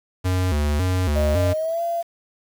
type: tone with vibrato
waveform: square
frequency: 82.41 Hz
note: E2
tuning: in tune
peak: -19 dBFS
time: 0.24-1.54 s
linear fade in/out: 20 ms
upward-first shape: square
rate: 1.8 Hz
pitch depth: 190 cents each way
type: tone with pitch glide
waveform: sine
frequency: 610 to 680.8 Hz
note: D#5 to F5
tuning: -34 to -44 cents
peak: -21 dBFS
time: 1.15-2.03 s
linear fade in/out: 20 ms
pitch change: +190 cents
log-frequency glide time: 1.5-1.81 s
effects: 7-bit